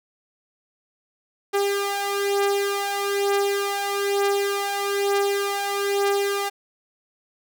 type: beating tone pair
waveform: sawtooth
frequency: 400 / 401.1 Hz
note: G4 / G4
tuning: +35 / +40 cents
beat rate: 1.1 Hz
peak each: -22 / -19 dBFS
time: 1.53-6.5 s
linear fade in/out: 20 ms
effects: none